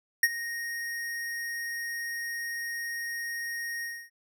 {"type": "tone with ADSR envelope", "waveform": "square", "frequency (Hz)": 1864.7, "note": "A#6", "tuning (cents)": 0, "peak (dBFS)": -17, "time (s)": [0.23, 4.1], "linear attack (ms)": 4, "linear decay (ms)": 42, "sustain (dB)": -16, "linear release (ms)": 270, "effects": []}